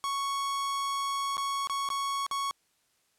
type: tone with dropouts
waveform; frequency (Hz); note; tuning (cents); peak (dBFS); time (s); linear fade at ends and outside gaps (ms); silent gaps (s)
45% pulse; 1108.7; C#6; 0; -29; 0.04-2.51; 0; 1.369-1.379 / 1.672-1.697 / 1.889-1.902 / 2.265-2.312
effects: white hiss -71 dBFS RMS until 3.18 s + low-pass 11000 Hz 12 dB/octave